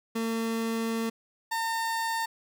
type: tone pair in turn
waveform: 30% pulse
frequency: 226.7 / 908.6 Hz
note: A#3 / A#5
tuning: -48 / -45 cents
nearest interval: 2 octaves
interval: 2403 cents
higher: second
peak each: -25 dBFS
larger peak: neither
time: 0.15-1.1 / 1.51-2.26 s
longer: first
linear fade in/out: 10 ms
effects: none